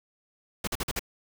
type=noise bursts; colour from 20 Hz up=pink; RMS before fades=-30 dBFS; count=5; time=0.64-0.994 s; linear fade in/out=5 ms; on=34 ms; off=46 ms; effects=none